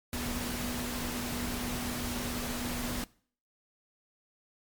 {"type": "tone in noise", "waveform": "sine", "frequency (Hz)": 243.3, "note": "B3", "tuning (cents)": -26, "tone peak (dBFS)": -37, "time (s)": [0.13, 3.04], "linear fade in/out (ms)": 0, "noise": "pink", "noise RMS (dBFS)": -36, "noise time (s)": [0.13, 3.04], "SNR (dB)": -4, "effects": ["noise-tail reverb RT60 0.5 s tail -22 dB re dry", "MP3 96 kbps"]}